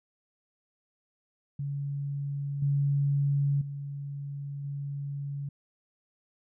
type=tone with level steps; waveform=sine; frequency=141.3 Hz; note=C#3; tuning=34 cents sharp; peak=-30 / -23 / -34 / -32 dBFS; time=1.59-5.49 s; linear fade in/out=5 ms; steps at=2.62 / 3.61 / 4.64 s; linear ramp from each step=5 ms; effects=none